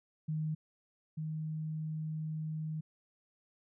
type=tone pair in turn; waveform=sine; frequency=155.56 / 156.29 Hz; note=D#3 / D#3; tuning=0 / +8 cents; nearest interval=unison; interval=8 cents; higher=second; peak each=-32 / -35 dBFS; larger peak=first; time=0.28-0.55 / 1.17-2.81 s; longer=second; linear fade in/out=10 ms; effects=none